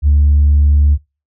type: tone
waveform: sine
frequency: 72.8 Hz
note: D2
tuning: 15 cents flat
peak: -5 dBFS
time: 0.02-0.98 s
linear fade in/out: 50 ms
effects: noise-tail reverb RT60 0.3 s tail -26 dB re dry + tanh soft clip ceiling -4 dBFS